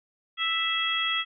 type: harmonic tone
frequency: 659.3 Hz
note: E5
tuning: in tune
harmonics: 2 / 3 / 4 / 5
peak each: -31 / -31 / -32 / -27 dBFS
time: 0.37-1.25 s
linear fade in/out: 50 ms
effects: none